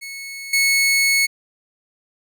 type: tone with level steps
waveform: sawtooth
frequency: 2200 Hz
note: C#7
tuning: 14 cents flat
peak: -27 / -11 dBFS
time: 0.01-1.27 s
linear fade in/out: 20 ms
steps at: 0.53 s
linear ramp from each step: 5 ms
effects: none